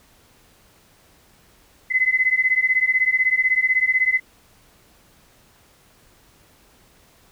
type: beating tone pair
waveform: sine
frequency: 2026 / 2042 Hz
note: B6 / C7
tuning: +44 / -43 cents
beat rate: 16 Hz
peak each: -19 dBFS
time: 1.9-4.2 s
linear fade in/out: 20 ms
effects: pink hiss -55 dBFS RMS until 7.31 s